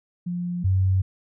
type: tone pair in turn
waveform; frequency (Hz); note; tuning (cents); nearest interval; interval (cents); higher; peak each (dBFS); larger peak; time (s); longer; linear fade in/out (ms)
sine; 176.2 / 94.48; F3 / F#2; +16 / +37; major seventh; 1079; first; -25 / -17; second; 0.26-0.64 / 0.64-1.02; neither; 10
effects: none